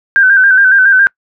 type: tone with vibrato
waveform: sine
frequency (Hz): 1557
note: G6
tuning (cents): -12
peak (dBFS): -4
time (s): 0.16-1.07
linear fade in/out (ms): 0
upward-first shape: square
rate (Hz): 7.2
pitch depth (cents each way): 47
effects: noise-tail reverb RT60 0.1 s tail -26 dB re dry